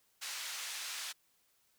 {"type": "band-pass noise", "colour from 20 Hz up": "white", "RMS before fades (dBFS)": -42, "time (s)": [0.21, 1.13], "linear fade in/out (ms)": 20, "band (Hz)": [1200, 6800], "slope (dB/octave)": 12, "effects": ["white hiss -73 dBFS RMS until 1.78 s"]}